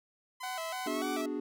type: tone with pitch glide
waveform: sawtooth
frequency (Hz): 1020 to 1171.7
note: C6 to D6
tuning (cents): -44 to -4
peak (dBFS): -37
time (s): 0.4-1.22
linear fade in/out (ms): 10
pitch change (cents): +240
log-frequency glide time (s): 0.85-1.09
type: tone with vibrato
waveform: sawtooth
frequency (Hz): 698.5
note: F5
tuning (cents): 0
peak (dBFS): -33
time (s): 0.43-1.26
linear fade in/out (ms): 5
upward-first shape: square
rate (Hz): 3.4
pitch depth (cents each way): 120
type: chord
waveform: triangle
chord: G# half-diminished seventh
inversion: first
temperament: equal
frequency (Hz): 246.9 / 293.7 / 370 / 415.3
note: B3 / D4 / F#4 / G#4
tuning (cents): 0 / 0 / 0 / 0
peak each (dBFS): -38 / -34 / -38 / -38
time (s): 0.86-1.4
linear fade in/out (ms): 5
effects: none